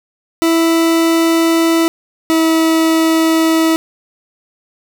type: tone pair in turn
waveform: 40% pulse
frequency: 329.6 / 323.6 Hz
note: E4 / E4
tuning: 0 / -32 cents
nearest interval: unison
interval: 32 cents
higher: first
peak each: -9 dBFS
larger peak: neither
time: 0.42-1.88 / 2.3-3.76 s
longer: neither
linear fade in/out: 0 ms
effects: none